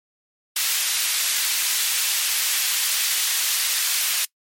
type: high-pass noise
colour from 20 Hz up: pink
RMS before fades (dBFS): -22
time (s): 0.56-4.25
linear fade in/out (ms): 5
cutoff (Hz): 2600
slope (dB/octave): 12
effects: noise-tail reverb RT60 0.1 s tail -23 dB re dry + MP3 64 kbps